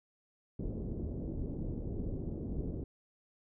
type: low-pass noise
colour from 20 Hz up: pink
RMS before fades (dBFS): -38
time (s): 0.59-2.84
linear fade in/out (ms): 5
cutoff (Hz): 420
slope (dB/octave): 24
effects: none